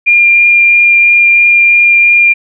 sine tone with vibrato, 2400 Hz, D7, 37 cents sharp, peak -3 dBFS, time 0.06-2.34 s, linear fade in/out 20 ms, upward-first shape triangle, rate 3 Hz, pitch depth 8 cents each way, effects none

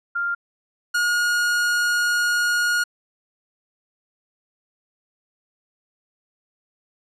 sine / 45% pulse tone pair in turn, 1396.9 / 1435.3 Hz, F6 / F6, 0 / +47 cents, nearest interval unison, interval 47 cents, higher second, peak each -21 / -18 dBFS, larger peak second, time 0.15-0.35 / 0.94-2.84 s, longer second, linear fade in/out 10 ms, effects low-pass 10000 Hz 12 dB/octave

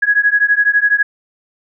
sine beating tone pair, 1661.2 / 1673.2 Hz, G#6 / G#6, 0 / +12 cents, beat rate 12 Hz, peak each -13 dBFS, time 0.02-1.03 s, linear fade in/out 10 ms, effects none

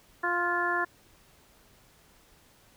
harmonic tone with a mistuned harmonic, 350.2 Hz, F4, 5 cents sharp, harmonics 1 / 2 / 3 / 4 / 5, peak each -34 / -34 / -31 / -32 / -30 dBFS, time 0.23-0.85 s, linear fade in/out 10 ms, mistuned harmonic 5, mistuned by -16 cents, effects pink hiss -60 dBFS RMS until 2.76 s

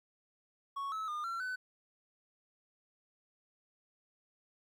triangle tone with pitch steps, 1109 / 1297 / 1213 / 1359 / 1507 Hz, C#6 / E6 / D#6 / F6 / F#6, 0 / -28 / -44 / -48 / +31 cents, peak -34 dBFS, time 0.76-1.56 s, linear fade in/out 10 ms, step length 160 ms, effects 12-bit

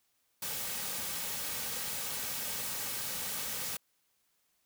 white noise with comb filter, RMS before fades -37 dBFS, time 0.42-3.77 s, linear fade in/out 5 ms, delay 2.9 ms, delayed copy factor -0.5, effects white hiss -75 dBFS RMS until 4.65 s

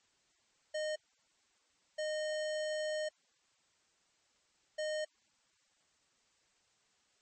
square tone bursts at uneven times, 615 Hz, D#5, 20 cents flat, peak -35 dBFS, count 3, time 0.74-0.96 / 1.98-3.09 / 4.78-5.05 s, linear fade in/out 10 ms, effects white hiss -73 dBFS RMS until 7.21 s + MP3 32 kbps

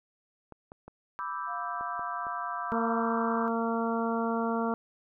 clicks, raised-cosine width 1 ms, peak -31 dBFS, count 6, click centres 0.523 / 0.719 / 0.88 / 1.81 / 1.994 / 2.268 s
sine chord, E minor seventh, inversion second, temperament equal, 987.8 / 1174.7 / 1318.5 / 1568 Hz, B5 / D6 / E6 / G6, 0 / 0 / 0 / 0 cents, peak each -37 / -36 / -39 / -42 dBFS, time 1.19-3.48 s, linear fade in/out 0 ms
sine tone, 701 Hz, F5, 6 cents sharp, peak -39 dBFS, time 1.46-3.04 s, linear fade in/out 50 ms
harmonic tone, 229 Hz, A#3, 31 cents flat, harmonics 1 / 2 / 3 / 4 / 5 / 6, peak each -30 / -33 / -35 / -36 / -37 / -38 dBFS, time 2.72-4.74 s, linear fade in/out 0 ms
effects none

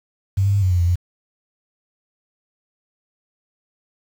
sine tone with pitch steps, 97.3 / 99.8 / 100.7 / 92.8 / 89.3 / 86.4 / 88.6 Hz, G2 / G2 / G2 / F#2 / F2 / F2 / F2, -12 / +32 / +47 / +6 / +39 / -18 / +25 cents, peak -14 dBFS, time 0.37-0.958 s, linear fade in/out 10 ms, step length 84 ms, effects 7-bit

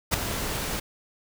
pink noise with ADSR envelope, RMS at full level -19 dBFS, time 0.11-0.8 s, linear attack 30 ms, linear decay 4 ms, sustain -11 dB, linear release 8 ms, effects none

